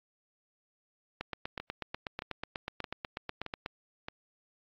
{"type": "two click trains", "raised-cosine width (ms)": 0.3, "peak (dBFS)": [-22, -19], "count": [5, 21], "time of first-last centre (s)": [[1.6, 4.084], [1.21, 3.661]], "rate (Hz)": [1.61, 8.16], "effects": ["low-pass 5000 Hz 12 dB/octave", "AAC 48 kbps"]}